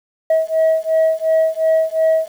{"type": "beating tone pair", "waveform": "sine", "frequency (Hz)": [640, 642.8], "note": ["D#5", "E5"], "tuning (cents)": [49, -44], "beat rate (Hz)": 2.8, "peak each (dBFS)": -14, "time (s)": [0.3, 2.28], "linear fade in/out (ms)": 5, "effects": ["tanh soft clip ceiling -9 dBFS", "7-bit"]}